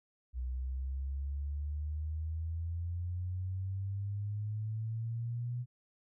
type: exponential sweep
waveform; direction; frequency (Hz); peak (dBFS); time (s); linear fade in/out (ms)
sine; up; 61.74 to 123.47; -34; 0.33-5.66; 50
effects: none